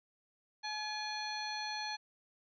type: harmonic tone with a mistuned harmonic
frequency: 850 Hz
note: G#5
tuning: 40 cents sharp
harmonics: 1 / 2 / 3 / 4 / 5 / 7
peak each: -41 / -44 / -47 / -50 / -42 / -52 dBFS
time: 0.63-1.97 s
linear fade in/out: 20 ms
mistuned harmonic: 3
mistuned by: -77 cents
effects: none